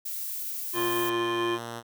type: noise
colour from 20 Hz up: violet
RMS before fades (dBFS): -34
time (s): 0.05-1.1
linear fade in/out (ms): 10
type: harmonic tone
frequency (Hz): 349.2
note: F4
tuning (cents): 0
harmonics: 1 / 3 / 5 / 7 / 9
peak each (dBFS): -27 / -31 / -37 / -40 / -37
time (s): 0.73-1.59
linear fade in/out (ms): 50
type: tone with pitch glide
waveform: 5% pulse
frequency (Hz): 118.7 to 117.13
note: A#2 to A#2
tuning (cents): +32 to +9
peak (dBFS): -24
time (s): 0.73-1.83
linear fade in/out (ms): 50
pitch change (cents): -23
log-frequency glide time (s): 0.92-1.45
effects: none